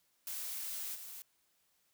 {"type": "noise with level steps", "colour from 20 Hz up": "blue", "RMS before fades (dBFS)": [-41, -48], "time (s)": [0.27, 1.22], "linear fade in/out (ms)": 0, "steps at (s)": 0.94, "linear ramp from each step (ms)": 20, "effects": ["white hiss -75 dBFS RMS until 1.93 s"]}